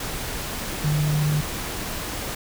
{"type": "tone in noise", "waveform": "sine", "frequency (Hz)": 150, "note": "D3", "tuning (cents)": 37, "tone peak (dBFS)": -19, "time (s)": [0.84, 1.41], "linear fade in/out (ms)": 5, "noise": "pink", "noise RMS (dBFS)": -30, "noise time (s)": [0, 2.35], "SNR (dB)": 8, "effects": []}